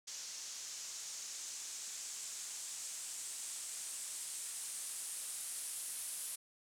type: noise with low-pass filter sweep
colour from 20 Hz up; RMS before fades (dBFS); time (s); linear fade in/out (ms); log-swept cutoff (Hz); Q
blue; -45; 0.07-6.36; 10; 6200 to 10000; 2.5
effects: none